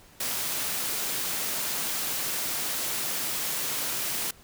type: high-pass noise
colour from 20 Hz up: white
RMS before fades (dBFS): -30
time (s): 0.2-4.31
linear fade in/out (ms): 5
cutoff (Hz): 110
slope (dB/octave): 96
effects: pink hiss -54 dBFS RMS until 4.43 s